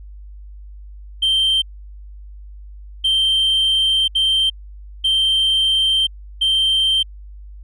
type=tone bursts at uneven times; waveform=sine; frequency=3136 Hz; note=G7; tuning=in tune; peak=-11 dBFS; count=5; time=1.22-1.62 / 3.04-4.08 / 4.15-4.5 / 5.04-6.07 / 6.41-7.03 s; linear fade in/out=10 ms; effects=tanh soft clip ceiling -12 dBFS + added 50 Hz sine -34 dBFS peak until 7.63 s